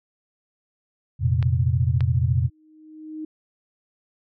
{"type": "chord", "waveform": "sine", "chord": "F suspended fourth", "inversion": "none", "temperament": "equal", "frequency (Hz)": [87.31, 116.54, 130.81], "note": ["F2", "Bb2", "C3"], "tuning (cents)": [0, 0, 0], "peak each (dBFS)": -22, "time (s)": [1.19, 2.5], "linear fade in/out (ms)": 50}
{"type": "clicks", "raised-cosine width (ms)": 0.3, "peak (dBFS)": -18, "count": 2, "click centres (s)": [1.427, 2.007]}
{"type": "tone with exponential growth", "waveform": "sine", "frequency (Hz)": 311.1, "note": "D#4", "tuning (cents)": 0, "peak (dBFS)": -28, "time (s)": [2.28, 3.25], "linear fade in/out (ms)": 5, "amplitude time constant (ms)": 210}
{"effects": []}